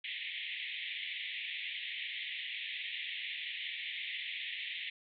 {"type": "band-pass noise", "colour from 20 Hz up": "pink", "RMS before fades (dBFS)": -41, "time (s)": [0.04, 4.9], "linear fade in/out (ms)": 5, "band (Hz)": [1900, 3700], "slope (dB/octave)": 96, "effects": []}